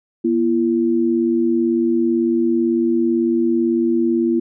sine tone pair together, 240 / 338 Hz, B3 / E4, -49 / +43 cents, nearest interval tritone, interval 592 cents, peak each -18 / -16 dBFS, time 0.24-4.4 s, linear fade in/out 10 ms, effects none

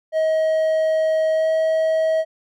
triangle tone with pitch glide, 634 to 639.1 Hz, D#5 to D#5, +32 to +46 cents, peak -14 dBFS, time 0.12-2.25 s, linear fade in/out 50 ms, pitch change +14 cents, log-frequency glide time 1.33-1.49 s, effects none

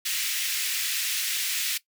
pink high-pass noise, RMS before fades -28 dBFS, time 0.05-1.78 s, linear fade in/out 10 ms, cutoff 2100 Hz, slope 24 dB/octave, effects noise-tail reverb RT60 0.1 s tail -18 dB re dry

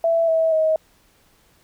sine tone with pitch steps, 664 / 648.1 / 632.6 Hz, E5 / E5 / D#5, +12 / -30 / +29 cents, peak -15 dBFS, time 0.04-0.76 s, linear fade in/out 2 ms, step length 240 ms, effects pink hiss -58 dBFS RMS until 1.63 s

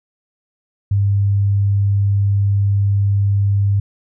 sine tone, 100 Hz, G2, 35 cents sharp, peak -12 dBFS, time 0.91-3.8 s, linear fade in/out 5 ms, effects none

